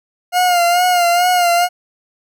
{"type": "tone with vibrato", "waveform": "40% pulse", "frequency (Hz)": 708, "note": "F5", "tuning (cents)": 23, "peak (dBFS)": -10, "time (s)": [0.32, 1.69], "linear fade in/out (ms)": 50, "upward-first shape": "sine", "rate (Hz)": 2.3, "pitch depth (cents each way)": 49, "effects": []}